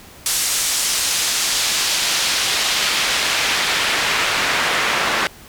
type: noise with band-pass filter sweep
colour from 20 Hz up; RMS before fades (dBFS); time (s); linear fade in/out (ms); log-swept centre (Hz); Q
pink; -19; 0.26-5.27; 0; 8000 to 1600; 0.82
effects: pink hiss -42 dBFS RMS until 5.48 s